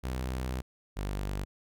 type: tone pair in turn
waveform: sawtooth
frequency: 63.7 / 49.44 Hz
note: C2 / G1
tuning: -46 / +15 cents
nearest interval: major third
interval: 439 cents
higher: first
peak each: -28 dBFS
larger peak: neither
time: 0.03-0.62 / 0.96-1.45 s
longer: first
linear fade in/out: 20 ms
effects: none